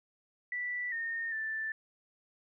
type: tone with pitch steps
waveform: sine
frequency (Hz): 1967 / 1834 / 1765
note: B6 / A#6 / A6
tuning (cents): -7 / -29 / +5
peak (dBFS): -33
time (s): 0.52-1.72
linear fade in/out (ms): 2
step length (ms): 400
effects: none